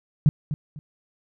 sine tone with echo, 149.6 Hz, D3, 32 cents sharp, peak -11 dBFS, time 0.26-0.29 s, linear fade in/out 0 ms, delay 250 ms, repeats 2, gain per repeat -12 dB, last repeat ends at 0.79 s, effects none

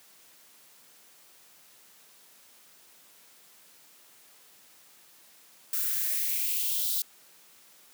violet noise with high-pass filter sweep, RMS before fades -29 dBFS, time 5.73-7.02 s, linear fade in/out 2 ms, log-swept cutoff 1300 to 4000 Hz, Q 3.4, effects white hiss -57 dBFS RMS until 7.93 s + high-pass 150 Hz 12 dB/octave

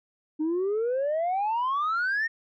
sine exponential sweep, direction up, 301 to 1864.7 Hz, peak -22 dBFS, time 0.39-2.28 s, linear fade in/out 20 ms, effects tanh soft clip ceiling -22 dBFS

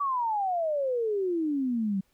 sine exponential sweep, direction down, 1162 to 187.3 Hz, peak -25 dBFS, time 0-2.01 s, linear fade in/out 10 ms, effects pink hiss -70 dBFS RMS until 2.13 s

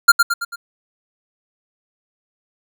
square tone with echo, 1396.9 Hz, F6, in tune, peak -4 dBFS, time 0.08-0.12 s, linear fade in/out 10 ms, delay 110 ms, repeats 4, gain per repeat -6 dB, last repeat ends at 0.56 s, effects none

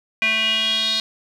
square tone with band-pass filter sweep, 220.5 Hz, A3, 4 cents sharp, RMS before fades -20 dBFS, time 0.22-1 s, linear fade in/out 0 ms, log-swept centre 2400 to 4000 Hz, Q 7.6, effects none

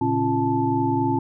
sine tone cluster, 114.8 / 138.6 / 272.2 / 342.8 / 875 Hz, A#2 / C#3 / C#4 / F4 / A5, -26 / 0 / -31 / -32 / -10 cents, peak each -27 / -31 / -23 / -25 / -24 dBFS, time 0.01-1.19 s, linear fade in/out 5 ms, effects none

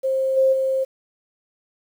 sine tone with level steps, 530 Hz, C5, 22 cents sharp, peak -18 / -13 / -18 dBFS, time 0.03-0.85 s, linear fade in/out 20 ms, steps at 0.36 / 0.52 s, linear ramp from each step 20 ms, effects 8-bit

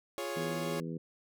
sawtooth chord, Db major, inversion first, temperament equal, 349.2 / 415.3 / 554.4 Hz, F4 / Ab4 / Db5, 0 / 0 / 0 cents, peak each -37 / -37 / -34 dBFS, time 0.18-0.8 s, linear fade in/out 0 ms
harmonic tone, 82.41 Hz, E2, in tune, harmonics 2 / 3 / 4 / 5 / 6, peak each -38 / -42 / -44 / -46 / -48 dBFS, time 0.36-0.98 s, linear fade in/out 10 ms
effects none

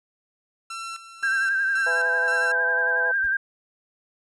sawtooth tone with tremolo, 1348 Hz, E6, 38 cents sharp, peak -28 dBFS, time 0.7-2.52 s, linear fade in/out 5 ms, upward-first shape square, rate 1.9 Hz, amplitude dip 70%
sine tone with vibrato, 1580 Hz, G6, 13 cents sharp, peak -20 dBFS, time 1.23-3.37 s, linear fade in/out 5 ms, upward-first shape sine, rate 11 Hz, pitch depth 43 cents each way
harmonic tone, 166.8 Hz, E3, 21 cents sharp, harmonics 3 / 4 / 5 / 6, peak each -30 / -32 / -34 / -36 dBFS, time 1.86-3.12 s, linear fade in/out 10 ms
brown noise with exponential decay, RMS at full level -40 dBFS, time 3.24-3.36 s, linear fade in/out 5 ms, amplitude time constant 26 ms
effects resampled to 24000 Hz

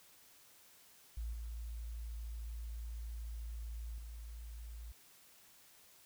sine tone with level steps, 56.5 Hz, A1, 47 cents sharp, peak -38 / -41 / -45 dBFS, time 1.17-4.92 s, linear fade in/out 5 ms, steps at 1.33 / 3.98 s, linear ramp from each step 2 ms, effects white hiss -63 dBFS RMS until 6.05 s

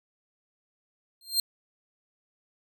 sawtooth tone with exponential growth, 4186 Hz, C8, in tune, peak -16 dBFS, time 1.21-1.4 s, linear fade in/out 2 ms, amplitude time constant 40 ms, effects none

